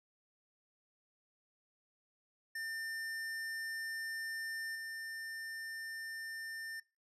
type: tone with level steps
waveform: square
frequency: 1800 Hz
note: A6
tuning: 39 cents sharp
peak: -40 / -43 dBFS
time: 2.55-6.8 s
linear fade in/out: 5 ms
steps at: 4.75 s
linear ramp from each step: 5 ms
effects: noise-tail reverb RT60 0.3 s tail -23 dB re dry + resampled to 32000 Hz